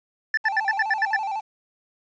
triangle tone bursts, 1760 Hz, A6, in tune, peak -16 dBFS, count 8, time 0.34-1.164 s, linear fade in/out 2 ms, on 33 ms, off 80 ms
triangle tone with vibrato, 828 Hz, G#5, 5 cents flat, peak -23 dBFS, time 0.44-1.41 s, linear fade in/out 20 ms, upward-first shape square, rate 12 Hz, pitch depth 93 cents each way
effects resampled to 16000 Hz + 9-bit

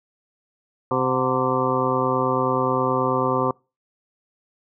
harmonic tone with a mistuned harmonic, 129.4 Hz, C3, 19 cents flat, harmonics 1 / 2 / 3 / 4 / 6 / 7 / 8 / 9, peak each -29 / -27 / -26 / -25 / -31 / -27 / -27 / -26 dBFS, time 0.91-3.51 s, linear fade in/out 2 ms, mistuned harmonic 6, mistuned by -91 cents, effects noise-tail reverb RT60 0.3 s tail -26 dB re dry

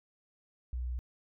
sine tone, 61.74 Hz, B1, in tune, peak -32 dBFS, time 0.73-0.99 s, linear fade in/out 0 ms, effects tanh soft clip ceiling -28 dBFS

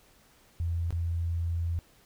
sine tone with dropouts, 84.5 Hz, E2, 43 cents sharp, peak -27 dBFS, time 0.6-1.79 s, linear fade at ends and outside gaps 0 ms, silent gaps 0.906-0.926 s, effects pink hiss -61 dBFS RMS until 2.05 s

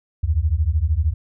sine beating tone pair, 71.9 / 84.9 Hz, D2 / F2, -36 / -48 cents, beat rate 13 Hz, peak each -19 dBFS, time 0.23-1.14 s, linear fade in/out 10 ms, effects none

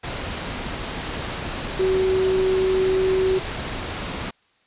sine tone in noise, 376.9 Hz, F#4, 32 cents sharp, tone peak -17 dBFS, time 1.79-3.39 s, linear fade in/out 10 ms, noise pink, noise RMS -29 dBFS, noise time 0.03-4.31 s, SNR +9 dB, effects white hiss -62 dBFS RMS until 4.66 s + resampled to 8000 Hz

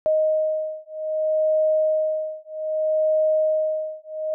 sine beating tone pair, 623 / 623.63 Hz, D#5 / D#5, +2 / +4 cents, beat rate 0.63 Hz, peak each -22 dBFS, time 0.06-4.34 s, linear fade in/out 0 ms, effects none

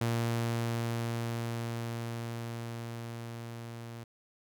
sawtooth tone with level ramp, 116.54 Hz, A#2, in tune, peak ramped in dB -24 to -38 dBFS, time 0.01-4.04 s, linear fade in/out 5 ms, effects none

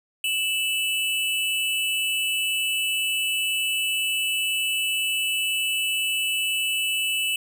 square tone pair together, 2639 / 2959 Hz, E7 / F#7, +1 / -1 cents, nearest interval major second, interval 198 cents, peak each -26 dBFS, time 0.24-7.36 s, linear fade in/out 2 ms, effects none

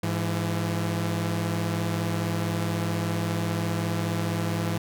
sawtooth tone pair together, 103.83 / 168.17 Hz, G#2 / E3, 0 / +35 cents, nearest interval minor sixth, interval 835 cents, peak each -24 dBFS, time 0.03-4.78 s, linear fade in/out 5 ms, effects none

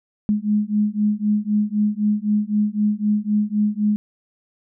sine beating tone pair, 207.7 / 211.6 Hz, G#3 / G#3, 0 / +33 cents, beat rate 3.9 Hz, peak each -20 dBFS, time 0.29-3.96 s, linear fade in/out 0 ms, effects none

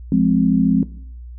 sine chord, F minor, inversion none, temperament just, 174.61 / 209.5 / 261.9 Hz, F3 / Ab3 / C4, 0 / +15 / +2 cents, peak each -17 / -16 / -16 dBFS, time 0.12-0.83 s, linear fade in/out 2 ms, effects noise-tail reverb RT60 0.6 s tail -18 dB re dry + added 60 Hz sine -32 dBFS peak until 1.38 s

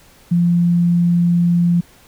sine tone, 173 Hz, F3, 16 cents flat, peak -11 dBFS, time 0.31-1.81 s, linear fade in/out 10 ms, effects pink hiss -48 dBFS RMS until 2.07 s

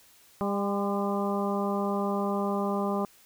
harmonic tone with a mistuned harmonic, 200.2 Hz, G3, 37 cents sharp, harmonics 1 / 2 / 3 / 4 / 5 / 6, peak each -29 / -32 / -34 / -35 / -36 / -37 dBFS, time 0.41-3.05 s, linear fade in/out 0 ms, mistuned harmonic 5, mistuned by +39 cents, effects white hiss -58 dBFS RMS until 3.25 s

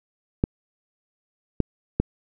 clicks, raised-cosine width 3 ms, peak -6 dBFS, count 3, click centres 0.439 / 1.603 / 2 s, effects none

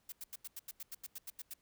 blue noise bursts, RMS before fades -45 dBFS, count 13, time 0.09-1.538 s, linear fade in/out 5 ms, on 32 ms, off 86 ms, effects pink hiss -75 dBFS RMS until 1.61 s

